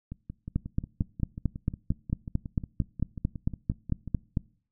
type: two click trains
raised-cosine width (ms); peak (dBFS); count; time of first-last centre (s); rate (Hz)
5; -24 / -13; 23 / 18; 0.12-4.077 / 0.56-4.372; 5.56 / 4.46
effects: noise-tail reverb RT60 0.5 s tail -24 dB re dry